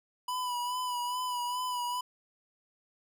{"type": "tone with vibrato", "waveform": "square", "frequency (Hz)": 987.8, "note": "B5", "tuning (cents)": 0, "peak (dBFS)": -32, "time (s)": [0.28, 2.01], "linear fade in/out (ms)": 5, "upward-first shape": "sine", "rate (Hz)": 2.4, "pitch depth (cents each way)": 35, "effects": []}